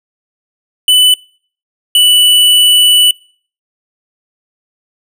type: tone pair in turn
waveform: square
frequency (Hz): 2992 / 2968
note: F#7 / F#7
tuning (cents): +19 / +5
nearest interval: unison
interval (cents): 14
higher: first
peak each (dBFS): -5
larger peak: neither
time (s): 0.88-1.14 / 1.95-3.11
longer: second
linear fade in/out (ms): 2
effects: noise-tail reverb RT60 0.5 s tail -26 dB re dry